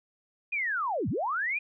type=linear two-way sweep; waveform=sine; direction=down then up; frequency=2498 to 82.1 to 2498 Hz; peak=-27 dBFS; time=0.52-1.59 s; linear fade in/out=10 ms; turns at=1.09 s; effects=none